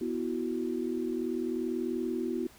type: chord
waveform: sine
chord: B suspended fourth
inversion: none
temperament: equal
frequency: 246.9 / 329.6 / 370 Hz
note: B3 / E4 / F#4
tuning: 0 / 0 / 0 cents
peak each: -34 dBFS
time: 0.01-2.47 s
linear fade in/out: 5 ms
effects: pink hiss -56 dBFS RMS until 2.58 s